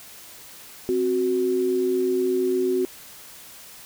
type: tone pair together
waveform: sine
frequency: 261.6 / 370 Hz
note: C4 / F#4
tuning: 0 / 0 cents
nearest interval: tritone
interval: 600 cents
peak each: -27 / -20 dBFS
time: 0.89-2.85 s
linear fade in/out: 0 ms
effects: white hiss -44 dBFS RMS until 3.85 s